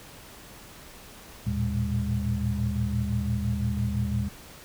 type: tone cluster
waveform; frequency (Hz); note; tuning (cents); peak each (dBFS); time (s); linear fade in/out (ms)
sine; 78.1 / 112.7 / 118.6 / 201.9; D#2 / A2 / A#2 / G#3; +7 / +42 / +30 / -49; -30; 1.46-4.29; 10
effects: pink hiss -47 dBFS RMS until 4.64 s